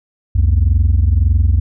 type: tone pair together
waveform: sine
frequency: 65.51 / 87.31 Hz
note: C2 / F2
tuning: +3 / 0 cents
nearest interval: perfect fourth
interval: 497 cents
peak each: -10 dBFS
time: 0.35-1.6 s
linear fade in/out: 10 ms
effects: tanh soft clip ceiling -6 dBFS